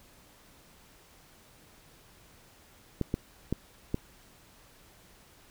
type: clicks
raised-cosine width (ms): 3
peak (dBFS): -15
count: 4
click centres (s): 3.013 / 3.141 / 3.526 / 3.944
effects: pink hiss -58 dBFS RMS until 5.5 s